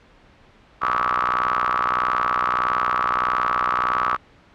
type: ring-modulated tone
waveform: sawtooth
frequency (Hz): 61.6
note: B1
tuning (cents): -4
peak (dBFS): -12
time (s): 0.81-4.17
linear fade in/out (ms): 20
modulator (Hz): 1210
effects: pink hiss -52 dBFS RMS until 4.54 s + low-pass 3000 Hz 12 dB/octave